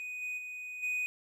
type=tone with level steps; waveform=triangle; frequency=2489 Hz; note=D#7; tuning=in tune; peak=-36 / -33 / -38 / -29 dBFS; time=0-1.06 s; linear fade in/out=0 ms; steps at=0.21 / 0.37 / 0.82 s; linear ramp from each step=20 ms; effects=none